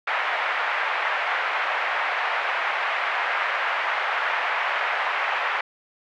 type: band-pass noise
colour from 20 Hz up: white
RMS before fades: -25 dBFS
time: 0.07-5.61 s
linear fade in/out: 5 ms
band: 640 to 2200 Hz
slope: 24 dB/octave
effects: none